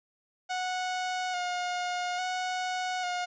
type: tone with vibrato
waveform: sawtooth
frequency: 726 Hz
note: F#5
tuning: 33 cents flat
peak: -26 dBFS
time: 0.49-3.26 s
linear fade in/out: 20 ms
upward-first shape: square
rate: 0.59 Hz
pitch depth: 23 cents each way
effects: resampled to 16000 Hz + 11-bit